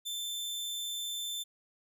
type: tone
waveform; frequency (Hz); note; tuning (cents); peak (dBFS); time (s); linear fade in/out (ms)
sawtooth; 3545; A7; +12; -32; 0.05-1.44; 20
effects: none